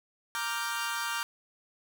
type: chord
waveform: sawtooth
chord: G minor seventh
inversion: first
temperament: equal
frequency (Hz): 932.3 / 1174.7 / 1396.9 / 1568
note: Bb5 / D6 / F6 / G6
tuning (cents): 0 / 0 / 0 / 0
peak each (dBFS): -33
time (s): 0.35-1.23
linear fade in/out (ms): 0
effects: 10-bit